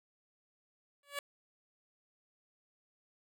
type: tone with exponential growth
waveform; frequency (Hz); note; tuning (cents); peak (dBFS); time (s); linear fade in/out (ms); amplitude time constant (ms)
10% pulse; 570; C#5; +48; -25; 1.03-1.19; 2; 33
effects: none